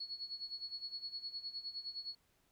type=tone with tremolo; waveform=sine; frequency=4371 Hz; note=C#8; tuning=25 cents flat; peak=-39 dBFS; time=0-2.15 s; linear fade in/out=5 ms; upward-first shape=sine; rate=9.7 Hz; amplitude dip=80%; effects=pink hiss -75 dBFS RMS until 2.51 s